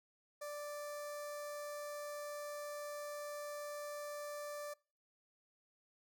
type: tone with notch filter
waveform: sawtooth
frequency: 587.3 Hz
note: D5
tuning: in tune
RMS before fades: -45 dBFS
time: 0.41-4.74 s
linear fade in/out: 10 ms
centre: 3000 Hz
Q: 0.96
effects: noise-tail reverb RT60 0.4 s tail -25 dB re dry